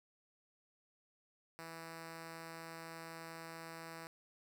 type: tone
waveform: 5% pulse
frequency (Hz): 164.2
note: E3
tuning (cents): -6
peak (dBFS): -36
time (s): 1.59-4.07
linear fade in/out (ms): 0
effects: none